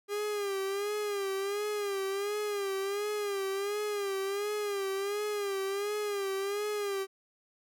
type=tone with vibrato; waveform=45% pulse; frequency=403.3 Hz; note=G4; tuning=49 cents sharp; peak=-31 dBFS; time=0.08-7.07 s; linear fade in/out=50 ms; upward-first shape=sine; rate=1.4 Hz; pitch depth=73 cents each way; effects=none